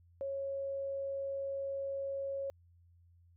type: tone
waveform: sine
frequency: 549 Hz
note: C#5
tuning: 17 cents flat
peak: -35 dBFS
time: 0.21-2.5 s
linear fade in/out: 0 ms
effects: added 86 Hz sine -61 dBFS peak until 3.36 s